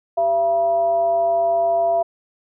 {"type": "tone with frequency modulation", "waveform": "sine", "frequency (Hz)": 677, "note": "E5", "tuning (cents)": 46, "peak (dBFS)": -15, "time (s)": [0.17, 2.03], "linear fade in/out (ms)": 10, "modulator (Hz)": 286, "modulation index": 0.34, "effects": []}